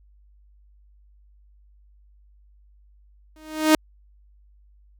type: tone with exponential growth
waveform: sawtooth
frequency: 311.1 Hz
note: D#4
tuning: in tune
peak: -7 dBFS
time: 3.36-3.75 s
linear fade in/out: 2 ms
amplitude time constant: 83 ms
effects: added 50 Hz sine -52 dBFS peak until 4.99 s